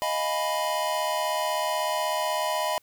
square chord, F half-diminished seventh, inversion third, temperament equal, 622.3 / 698.5 / 830.6 / 987.8 Hz, Eb5 / F5 / Ab5 / Cb6, 0 / 0 / 0 / 0 cents, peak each -30 / -34 / -35 / -29 dBFS, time 0.02-2.78 s, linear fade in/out 0 ms, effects white hiss -65 dBFS RMS until 2.82 s

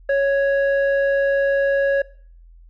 square tone with low-pass filter, 554.4 Hz, C#5, in tune, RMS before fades -18 dBFS, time 0.09-2.02 s, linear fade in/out 5 ms, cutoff 1300 Hz, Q 8.6, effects noise-tail reverb RT60 0.5 s tail -21 dB re dry + added 42 Hz sine -43 dBFS peak until 2.69 s

